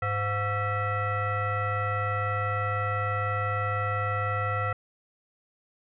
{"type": "tone with frequency modulation", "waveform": "sine", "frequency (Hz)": 720, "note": "F#5", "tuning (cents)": -47, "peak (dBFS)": -25, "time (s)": [0.02, 4.73], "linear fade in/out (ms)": 5, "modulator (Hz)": 617, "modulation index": 1.9, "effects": []}